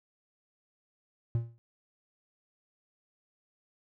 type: tone with exponential decay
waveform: triangle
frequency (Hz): 116.54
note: A#2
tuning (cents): 0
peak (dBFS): -21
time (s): 1.35-1.58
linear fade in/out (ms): 0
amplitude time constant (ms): 50
effects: none